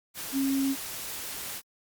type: tone in noise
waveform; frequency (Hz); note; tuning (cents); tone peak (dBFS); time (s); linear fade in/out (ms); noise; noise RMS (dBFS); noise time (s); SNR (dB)
sine; 271.8; C#4; -34; -24; 0.32-0.76; 50; white; -37; 0.14-1.62; +10
effects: Opus 48 kbps